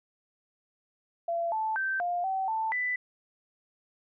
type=tone with pitch steps; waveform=sine; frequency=679 / 876 / 1556 / 704 / 766 / 885 / 1990 Hz; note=F5 / A5 / G6 / F5 / G5 / A5 / B6; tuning=-49 / -8 / -13 / +14 / -40 / +10 / +13 cents; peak=-27 dBFS; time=1.28-2.96 s; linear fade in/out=5 ms; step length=240 ms; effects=none